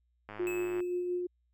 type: click train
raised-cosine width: 0.5 ms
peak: -29 dBFS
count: 55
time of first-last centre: 0.29-0.804 s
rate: 105 Hz
type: tone with tremolo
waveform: sine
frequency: 356.8 Hz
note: F4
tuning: 37 cents sharp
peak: -29 dBFS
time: 0.39-1.27 s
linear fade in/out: 10 ms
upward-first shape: sine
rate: 5.7 Hz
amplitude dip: 30%
type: tone with exponential decay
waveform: square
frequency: 2593 Hz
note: E7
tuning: 29 cents flat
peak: -37 dBFS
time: 0.47-1.21 s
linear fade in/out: 0 ms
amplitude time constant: 160 ms
effects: added 60 Hz sine -70 dBFS peak until 1.53 s